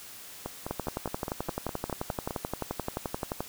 two click trains, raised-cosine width 1 ms, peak -19 / -16 dBFS, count 10 / 32, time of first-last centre 0.46-2.308 / 0.71-3.406 s, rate 4.87 / 11.5 Hz, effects white hiss -46 dBFS RMS until 3.48 s

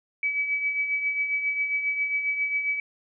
sine tone with tremolo, 2287 Hz, D7, 47 cents flat, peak -21 dBFS, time 0.23-2.8 s, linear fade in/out 2 ms, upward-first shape triangle, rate 7.4 Hz, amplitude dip 60%, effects none

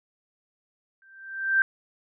sine tone with exponential growth, 1568 Hz, G6, in tune, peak -15 dBFS, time 1.02-1.62 s, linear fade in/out 1 ms, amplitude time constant 130 ms, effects none

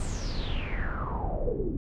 brown noise with low-pass filter sweep, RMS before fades -30 dBFS, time 0-1.77 s, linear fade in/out 2 ms, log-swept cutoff 8600 to 290 Hz, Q 8.4, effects none

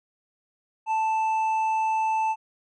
triangle tone with hard clipping, 880 Hz, A5, in tune, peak -23 dBFS, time 0.86-2.36 s, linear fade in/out 50 ms, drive 8 dB, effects resampled to 22050 Hz

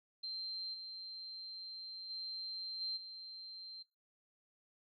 sine tone with level steps, 4141 Hz, C8, 19 cents flat, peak -39 / -44 / -40 / -36 / -46 dBFS, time 0.23-3.83 s, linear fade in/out 10 ms, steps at 0.73 / 2.09 / 2.8 / 2.96 s, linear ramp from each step 20 ms, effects noise-tail reverb RT60 0.2 s tail -18 dB re dry

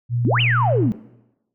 sine tone, 120 Hz, B2, 49 cents flat, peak -18 dBFS, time 0.09-0.92 s, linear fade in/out 50 ms
sine exponential two-way sweep, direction up then down, 196.1 to 3136 to 196.1 Hz, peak -17 dBFS, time 0.25-0.92 s, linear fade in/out 0 ms, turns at 0.41 s
effects noise-tail reverb RT60 0.9 s tail -19 dB re dry

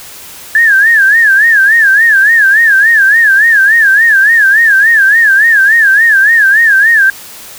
sine tone with vibrato, 1702 Hz, G#6, 42 cents sharp, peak -3 dBFS, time 0.55-7.1 s, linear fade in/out 2 ms, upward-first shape sine, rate 3.5 Hz, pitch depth 160 cents each way, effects white hiss -30 dBFS RMS until 7.58 s

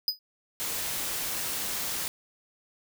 square tone with exponential decay, 4978 Hz, D#8, in tune, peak -20 dBFS, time 0.08-0.19 s, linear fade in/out 1 ms, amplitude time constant 22 ms
white noise, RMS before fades -32 dBFS, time 0.6-2.08 s, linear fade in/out 0 ms
effects none

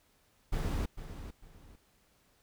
brown noise with echo, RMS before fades -32 dBFS, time 0.52-0.86 s, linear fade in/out 10 ms, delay 450 ms, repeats 2, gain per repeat -11 dB, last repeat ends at 1.76 s, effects pink hiss -69 dBFS RMS until 2.42 s

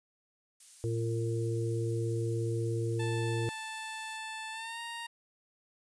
violet noise, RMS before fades -47 dBFS, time 0.6-4.17 s, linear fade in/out 5 ms
harmonic tone, 114.6 Hz, A#2, 29 cents flat, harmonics 1 / 3 / 4, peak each -31 / -36 / -37 dBFS, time 0.84-3.49 s, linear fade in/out 0 ms
15% pulse tone with pitch glide, 880 to 931.3 Hz, A5 to A#5, 0 to -2 cents, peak -32 dBFS, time 2.99-5.07 s, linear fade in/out 10 ms, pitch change +98 cents, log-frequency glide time 4.51-4.8 s
effects resampled to 22050 Hz

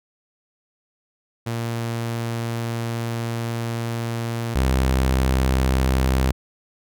sawtooth tone pair in turn, 116.2 / 65.22 Hz, A#2 / C2, -5 / -5 cents, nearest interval minor seventh, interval 1000 cents, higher first, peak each -20 / -13 dBFS, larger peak second, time 1.46-4.55 / 4.55-6.32 s, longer first, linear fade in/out 10 ms, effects none

